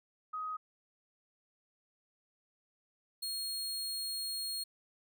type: tone pair in turn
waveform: sine / sawtooth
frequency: 1257 / 4275 Hz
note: D#6 / C8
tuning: +17 / +36 cents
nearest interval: octave + major sixth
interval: 2119 cents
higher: second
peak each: -36 / -33 dBFS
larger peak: second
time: 0.33-0.57 / 3.22-4.64 s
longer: second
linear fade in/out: 10 ms
effects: none

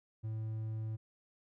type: tone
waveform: triangle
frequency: 110 Hz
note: A2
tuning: in tune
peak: -34 dBFS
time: 0.23-0.97 s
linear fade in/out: 20 ms
effects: none

